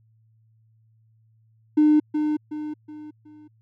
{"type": "tone with echo", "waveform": "triangle", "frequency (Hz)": 302.8, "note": "D#4", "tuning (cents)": -47, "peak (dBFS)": -10, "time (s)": [1.77, 2], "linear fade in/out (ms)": 10, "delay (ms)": 370, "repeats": 4, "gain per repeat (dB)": -8, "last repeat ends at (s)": 3.48, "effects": ["tanh soft clip ceiling -10 dBFS", "added 111 Hz sine -57 dBFS peak until 3.61 s"]}